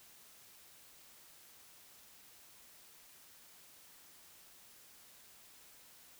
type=silence; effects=white hiss -60 dBFS RMS until 6.19 s